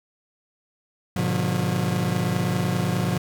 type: chord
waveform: 40% pulse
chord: G# diminished seventh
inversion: none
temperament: just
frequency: 103.83 / 124.59 / 149.51 / 179.41 Hz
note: G#2 / B2 / D3 / F3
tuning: 0 / +16 / +31 / +47 cents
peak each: -28 / -27 / -28 / -24 dBFS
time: 1.16-3.18 s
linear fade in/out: 5 ms
effects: none